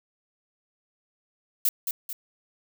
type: noise with echo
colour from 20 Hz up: violet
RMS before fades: -22 dBFS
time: 1.65-1.69 s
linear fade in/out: 2 ms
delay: 220 ms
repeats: 2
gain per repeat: -6 dB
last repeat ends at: 2.13 s
effects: none